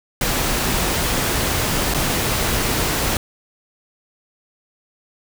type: noise with dropouts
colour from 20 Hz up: pink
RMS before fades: -20 dBFS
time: 0.21-3.17 s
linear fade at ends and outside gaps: 2 ms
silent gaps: 1.939-1.945 s
effects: none